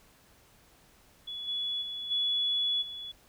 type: tone with level steps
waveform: sine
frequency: 3403 Hz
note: G#7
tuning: 41 cents sharp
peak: -36 / -30 / -35 / -26 / -38 dBFS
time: 1.27-3.12 s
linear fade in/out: 10 ms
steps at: 1.47 / 1.81 / 2.1 / 2.81 s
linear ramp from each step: 20 ms
effects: pink hiss -61 dBFS RMS until 3.28 s